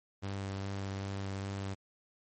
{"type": "tone with vibrato", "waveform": "sawtooth", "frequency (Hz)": 98, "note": "G2", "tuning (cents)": 0, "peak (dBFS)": -32, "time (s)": [0.22, 1.75], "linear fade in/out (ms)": 20, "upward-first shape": "sine", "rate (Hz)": 2.5, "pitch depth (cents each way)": 12, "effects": ["MP3 32 kbps"]}